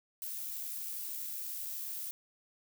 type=noise with amplitude modulation; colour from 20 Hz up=violet; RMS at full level=-39 dBFS; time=0.22-2.11 s; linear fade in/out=0 ms; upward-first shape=sine; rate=72.5 Hz; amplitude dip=25%; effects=none